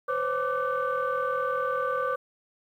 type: tone cluster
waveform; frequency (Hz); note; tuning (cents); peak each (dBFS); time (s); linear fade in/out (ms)
sine; 505 / 545 / 1171 / 1510; B4 / C#5 / D6 / F#6; +39 / -29 / -5 / +35; -29 / -31 / -28 / -34; 0.08-2.16; 10
effects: tanh soft clip ceiling -18 dBFS + 10-bit